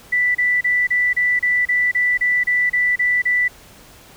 sine tone bursts, 1975.5 Hz, B6, in tune, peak -14 dBFS, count 13, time 0.12-3.482 s, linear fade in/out 10 ms, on 230 ms, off 31 ms, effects pink hiss -45 dBFS RMS until 4.16 s

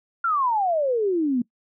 sine exponential sweep, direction down, 1410 to 233.1 Hz, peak -19 dBFS, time 0.24-1.42 s, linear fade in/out 5 ms, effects noise-tail reverb RT60 0.1 s tail -22 dB re dry

